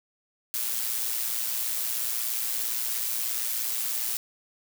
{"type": "noise with amplitude modulation", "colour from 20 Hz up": "blue", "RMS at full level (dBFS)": -27, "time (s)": [0.54, 4.17], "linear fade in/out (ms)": 0, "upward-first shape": "sine", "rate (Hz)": 117, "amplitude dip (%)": 50, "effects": []}